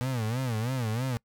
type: tone with vibrato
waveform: 35% pulse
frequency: 119.7 Hz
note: A#2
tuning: 46 cents sharp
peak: -26 dBFS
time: 0.01-1.17 s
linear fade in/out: 0 ms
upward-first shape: sine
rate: 3.1 Hz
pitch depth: 180 cents each way
effects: noise-tail reverb RT60 0.1 s tail -25 dB re dry